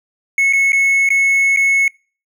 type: tone with dropouts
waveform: triangle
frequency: 2194 Hz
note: C#7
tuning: 18 cents flat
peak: -9 dBFS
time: 0.38-1.88 s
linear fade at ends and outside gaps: 2 ms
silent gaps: 0.527-0.533 / 0.721-0.73 / 1.09-1.103 / 1.563-1.571 s
effects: noise-tail reverb RT60 0.4 s tail -26 dB re dry